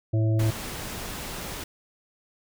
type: harmonic tone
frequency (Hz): 110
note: A2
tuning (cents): 0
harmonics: 1 / 3 / 5 / 6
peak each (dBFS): -20 / -30 / -37 / -38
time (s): 0.13-0.51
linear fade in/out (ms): 10
type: noise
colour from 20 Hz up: pink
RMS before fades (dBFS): -35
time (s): 0.39-1.64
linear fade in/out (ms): 5
effects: none